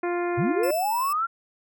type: harmonic tone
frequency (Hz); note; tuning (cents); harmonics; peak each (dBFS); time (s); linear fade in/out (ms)
350; F4; +4; 1 / 2 / 3 / 4 / 5 / 6 / 7; -25 / -31 / -35 / -37 / -39 / -41 / -42; 0.03-0.71; 5
type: linear sweep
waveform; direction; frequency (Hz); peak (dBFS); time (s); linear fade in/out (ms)
sine; up; 100.1 to 1396.9; -22; 0.37-1.27; 20
type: tone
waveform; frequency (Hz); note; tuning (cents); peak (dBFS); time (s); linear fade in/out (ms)
5% pulse; 2637; E7; 0; -24; 0.63-1.13; 5
effects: none